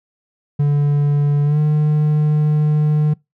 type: tone with pitch glide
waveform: triangle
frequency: 144.9 to 151.14 Hz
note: D3 to D#3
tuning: -23 to -50 cents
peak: -10 dBFS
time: 0.59-3.14 s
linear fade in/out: 10 ms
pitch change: +73 cents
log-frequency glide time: 1.44-1.59 s
effects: noise-tail reverb RT60 0.2 s tail -24 dB re dry